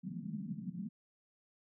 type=band-pass noise; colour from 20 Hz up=pink; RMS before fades=-42 dBFS; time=0.03-0.89 s; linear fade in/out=20 ms; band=160 to 220 Hz; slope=48 dB/octave; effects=none